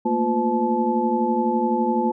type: tone cluster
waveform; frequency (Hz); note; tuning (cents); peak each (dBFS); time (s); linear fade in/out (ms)
sine; 222.6 / 234.5 / 353 / 506 / 867; A3 / A#3 / F4 / B4 / A5; +20 / +11 / +19 / +42 / -26; -27 / -23 / -25 / -28 / -23; 0.05-2.12; 10
effects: none